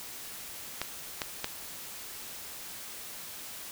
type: clicks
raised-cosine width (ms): 0.2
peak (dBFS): -13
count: 3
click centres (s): 0.816 / 1.218 / 1.444
effects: white hiss -43 dBFS RMS until 3.71 s